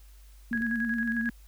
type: tone with vibrato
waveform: sine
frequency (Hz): 230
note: A#3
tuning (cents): -23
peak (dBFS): -28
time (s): 0.51-1.3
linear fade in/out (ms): 5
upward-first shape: sine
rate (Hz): 9.7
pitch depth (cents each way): 51
type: tone with tremolo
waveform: sine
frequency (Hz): 1658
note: G#6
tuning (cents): -3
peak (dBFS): -28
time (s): 0.53-1.29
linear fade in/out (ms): 0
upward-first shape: square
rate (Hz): 11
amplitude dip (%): 55
type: clicks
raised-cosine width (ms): 3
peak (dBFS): -32 / -34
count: 2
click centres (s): 0.552 / 0.609
effects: added 50 Hz sine -49 dBFS peak until 1.47 s + white hiss -62 dBFS RMS until 1.47 s